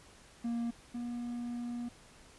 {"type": "tone pair in turn", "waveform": "triangle", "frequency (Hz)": [234.6, 239.8], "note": ["A#3", "A#3"], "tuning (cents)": [11, 49], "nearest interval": "unison", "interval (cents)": 38, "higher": "second", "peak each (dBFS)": [-30, -34], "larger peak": "first", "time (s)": [[0.44, 0.71], [0.94, 1.89]], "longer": "second", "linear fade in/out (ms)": 10, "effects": ["pink hiss -58 dBFS RMS until 2.38 s", "resampled to 24000 Hz"]}